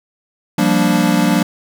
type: chord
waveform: square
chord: G minor seventh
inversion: third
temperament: equal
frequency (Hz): 174.61 / 196 / 233.1 / 293.7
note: F3 / G3 / Bb3 / D4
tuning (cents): 0 / 0 / 0 / 0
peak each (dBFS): -18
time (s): 0.58-1.43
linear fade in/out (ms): 5
effects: none